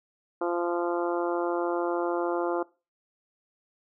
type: harmonic tone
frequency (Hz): 173.2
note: F3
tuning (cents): -14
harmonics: 2 / 3 / 4 / 5 / 6 / 7 / 8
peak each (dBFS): -28 / -32 / -34 / -36 / -38 / -39 / -40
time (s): 0.41-2.63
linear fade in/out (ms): 5
effects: noise-tail reverb RT60 0.3 s tail -21 dB re dry